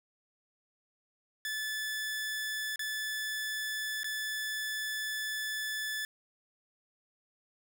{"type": "tone with dropouts", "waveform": "sawtooth", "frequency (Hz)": 1736, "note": "A6", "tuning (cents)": -24, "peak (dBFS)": -30, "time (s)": [1.45, 6.05], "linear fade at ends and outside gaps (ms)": 1, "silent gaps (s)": [[2.759, 2.793], [4.033, 4.043]], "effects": []}